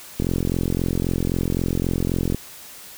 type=click train; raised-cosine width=3 ms; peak=-9 dBFS; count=95; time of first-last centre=0.2-2.346 s; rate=43.8 Hz; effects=white hiss -41 dBFS RMS until 2.97 s